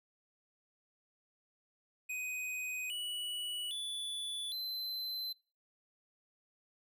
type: tone with pitch steps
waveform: square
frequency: 2503 / 2942 / 3459 / 4066 Hz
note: D#7 / F#7 / A7 / B7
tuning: +10 / -11 / -30 / +50 cents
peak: -38 dBFS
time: 2.09-5.33 s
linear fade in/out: 10 ms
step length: 810 ms
effects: noise-tail reverb RT60 0.4 s tail -26 dB re dry